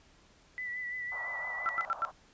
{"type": "tone with vibrato", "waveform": "sine", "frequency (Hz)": 1975.5, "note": "B6", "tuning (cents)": 0, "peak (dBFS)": -35, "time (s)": [0.58, 1.85], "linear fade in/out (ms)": 0, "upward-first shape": "sine", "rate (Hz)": 5.9, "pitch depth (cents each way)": 30}
{"type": "band-pass noise", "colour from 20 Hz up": "pink", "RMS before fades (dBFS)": -45, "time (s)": [1.11, 2.12], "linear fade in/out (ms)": 20, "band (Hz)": [600, 1300], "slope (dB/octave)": 48}
{"type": "tone bursts", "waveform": "sine", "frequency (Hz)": 1344, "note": "E6", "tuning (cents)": 33, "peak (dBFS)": -27, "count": 4, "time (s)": [1.66, 2.05], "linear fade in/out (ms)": 0, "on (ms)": 30, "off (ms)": 90}
{"effects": ["pink hiss -62 dBFS RMS until 2.33 s", "resampled to 16000 Hz"]}